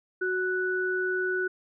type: tone pair together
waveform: sine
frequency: 370 / 1480.9 Hz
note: F#4 / F#6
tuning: 0 / +1 cents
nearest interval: 2 octaves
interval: 2401 cents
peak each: -28 dBFS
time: 0.21-1.48 s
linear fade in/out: 10 ms
effects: none